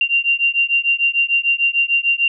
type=beating tone pair; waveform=sine; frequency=2768 / 2774.7 Hz; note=F7 / F7; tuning=-16 / -12 cents; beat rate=6.7 Hz; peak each=-17 dBFS; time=0.01-2.28 s; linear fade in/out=2 ms; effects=none